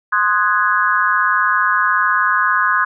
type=chord; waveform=sine; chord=Ab dominant seventh; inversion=first; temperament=equal; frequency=1046.5 / 1244.5 / 1480 / 1661.2 Hz; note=C6 / Eb6 / Gb6 / Ab6; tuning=0 / 0 / 0 / 0 cents; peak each=-18 dBFS; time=0.12-2.85 s; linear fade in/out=10 ms; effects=none